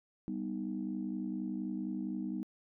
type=chord; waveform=sine; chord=G augmented; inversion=none; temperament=equal; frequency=196 / 246.9 / 311.1 Hz; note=G3 / B3 / D#4; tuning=0 / 0 / 0 cents; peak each=-38 / -39 / -39 dBFS; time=0.28-2.43 s; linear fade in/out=0 ms; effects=tanh soft clip ceiling -26 dBFS